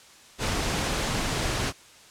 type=noise; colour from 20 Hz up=pink; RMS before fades=-27 dBFS; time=0.38-1.73 s; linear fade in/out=50 ms; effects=white hiss -51 dBFS RMS until 2.1 s + low-pass 8000 Hz 12 dB/octave